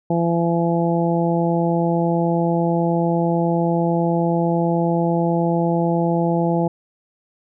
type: harmonic tone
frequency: 169.2 Hz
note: E3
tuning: 45 cents sharp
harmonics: 1 / 2 / 3 / 4 / 5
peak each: -19 / -22 / -24 / -25 / -26 dBFS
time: 0.1-6.68 s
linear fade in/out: 5 ms
effects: none